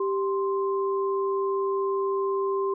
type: tone pair together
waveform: sine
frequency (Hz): 392 / 1047.1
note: G4 / C6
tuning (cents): 0 / +1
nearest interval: octave + perfect fourth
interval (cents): 1701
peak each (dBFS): -24 / -30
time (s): 0-2.74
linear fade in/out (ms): 5
effects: none